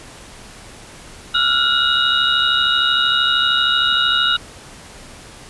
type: tone cluster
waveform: sine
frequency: 1370 / 1443 / 2885 / 3715 / 3848 Hz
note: F6 / F#6 / F#7 / A#7 / B7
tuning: -34 / -44 / -44 / -7 / -46 cents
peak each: -20 dBFS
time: 1.34-4.37 s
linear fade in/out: 10 ms
effects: pink hiss -39 dBFS RMS until 5.49 s + resampled to 24000 Hz